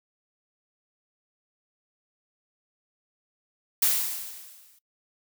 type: noise with exponential decay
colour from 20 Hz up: blue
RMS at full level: -20 dBFS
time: 3.82-4.79 s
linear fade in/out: 5 ms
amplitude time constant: 210 ms
effects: noise-tail reverb RT60 0.1 s tail -21 dB re dry